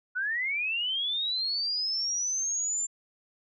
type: linear sweep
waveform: sine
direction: up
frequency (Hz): 1445 to 7290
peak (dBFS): -27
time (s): 0.15-2.87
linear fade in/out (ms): 20
effects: none